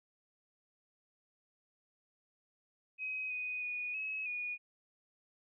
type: tone with pitch steps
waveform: sine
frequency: 2529 / 2493 / 2464 / 2568 / 2455 Hz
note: D#7 / D#7 / D#7 / E7 / D#7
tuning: +28 / +3 / -17 / -46 / -24 cents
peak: -36 dBFS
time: 2.98-4.58 s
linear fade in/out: 50 ms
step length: 320 ms
effects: none